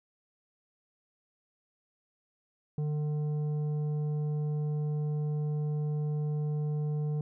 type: tone with tanh clipping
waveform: sine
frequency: 150 Hz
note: D3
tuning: 37 cents sharp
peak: -30 dBFS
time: 2.78-7.21 s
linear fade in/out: 2 ms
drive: 8 dB
effects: none